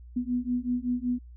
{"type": "beating tone pair", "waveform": "sine", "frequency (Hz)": [243.8, 249.1], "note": ["B3", "B3"], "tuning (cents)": [-22, 15], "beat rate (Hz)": 5.3, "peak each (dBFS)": -29, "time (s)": [0.16, 1.19], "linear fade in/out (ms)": 10, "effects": ["added 60 Hz sine -44 dBFS peak until 1.36 s"]}